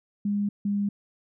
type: tone pair in turn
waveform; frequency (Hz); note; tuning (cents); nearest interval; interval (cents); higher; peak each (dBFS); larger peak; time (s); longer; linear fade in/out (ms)
sine; 203.9 / 202.6; G#3 / G#3; -32 / -43; unison; 11; first; -23; neither; 0.25-0.49 / 0.65-0.89; neither; 5
effects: none